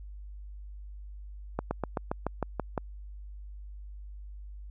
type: slowing click train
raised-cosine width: 1 ms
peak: -15 dBFS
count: 9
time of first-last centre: 1.59-2.778 s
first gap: 120 ms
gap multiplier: 1.06
effects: added 50 Hz sine -41 dBFS peak until 4.7 s